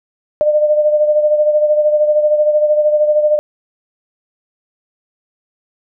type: beating tone pair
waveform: sine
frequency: 601 / 614 Hz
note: D5 / D#5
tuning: +40 / -23 cents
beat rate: 13 Hz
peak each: -10 / -18 dBFS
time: 0.41-3.39 s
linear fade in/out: 0 ms
effects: none